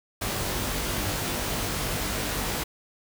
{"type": "noise with comb filter", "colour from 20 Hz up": "pink", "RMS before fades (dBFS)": -29, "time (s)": [0.21, 2.64], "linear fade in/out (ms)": 10, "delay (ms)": 20, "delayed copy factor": 0.85, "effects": []}